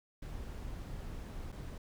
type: noise with dropouts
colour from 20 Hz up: brown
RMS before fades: -43 dBFS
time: 0.22-1.78 s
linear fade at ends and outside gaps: 5 ms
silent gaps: 1.52-1.524 s
effects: none